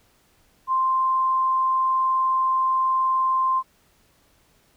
sine tone, 1046.5 Hz, C6, in tune, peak -18 dBFS, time 0.67-3.63 s, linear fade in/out 50 ms, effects pink hiss -61 dBFS RMS until 4.76 s

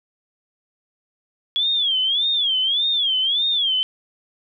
sine tone with vibrato, 3341 Hz, G#7, 10 cents sharp, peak -17 dBFS, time 1.56-3.83 s, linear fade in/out 0 ms, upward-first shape sine, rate 1.7 Hz, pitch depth 170 cents each way, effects none

